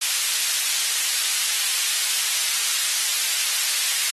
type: high-pass noise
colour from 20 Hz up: pink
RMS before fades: -23 dBFS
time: 0.01-4.11 s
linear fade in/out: 10 ms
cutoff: 2900 Hz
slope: 12 dB/octave
effects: AAC 32 kbps